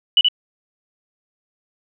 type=tone with echo; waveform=sine; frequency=2960 Hz; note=F#7; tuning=in tune; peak=-9 dBFS; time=0.17-0.21 s; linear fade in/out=2 ms; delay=75 ms; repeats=1; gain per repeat=-3 dB; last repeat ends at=0.285 s; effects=none